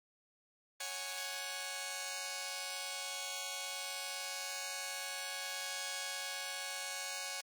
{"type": "chord", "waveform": "5% pulse", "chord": "C# suspended fourth", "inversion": "none", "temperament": "just", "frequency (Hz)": [554.4, 739.2, 831.5], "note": ["C#5", "F#5", "G#5"], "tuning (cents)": [0, -2, 2], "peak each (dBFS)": -33, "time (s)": [0.8, 7.41], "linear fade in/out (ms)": 5, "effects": ["Opus 24 kbps"]}